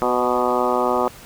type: harmonic tone with a mistuned harmonic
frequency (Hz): 123.47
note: B2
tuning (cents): 0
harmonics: 2 / 3 / 4 / 5 / 6 / 7 / 8 / 9 / 10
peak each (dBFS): -27 / -24 / -24 / -25 / -25 / -26 / -27 / -27 / -26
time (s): 0.02-1.08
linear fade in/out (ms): 0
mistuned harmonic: 4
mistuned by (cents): +24
effects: pink hiss -42 dBFS RMS until 1.25 s